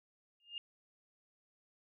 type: tone with exponential growth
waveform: sine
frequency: 2823 Hz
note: F7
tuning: 18 cents sharp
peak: -36 dBFS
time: 0.4-0.58 s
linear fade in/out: 1 ms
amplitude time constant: 38 ms
effects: none